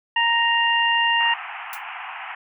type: harmonic tone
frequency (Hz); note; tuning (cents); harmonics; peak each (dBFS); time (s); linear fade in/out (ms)
932.3; A#5; 0; 1 / 2 / 3; -21 / -21 / -21; 0.16-1.34; 5
type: band-pass noise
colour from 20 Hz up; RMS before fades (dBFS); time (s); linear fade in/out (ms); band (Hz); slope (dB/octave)
pink; -34; 1.2-2.35; 5; 720 to 2900; 96
type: noise with exponential decay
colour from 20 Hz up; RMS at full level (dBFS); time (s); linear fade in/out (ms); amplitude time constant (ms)
blue; -30; 1.73-1.82; 1; 18
effects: none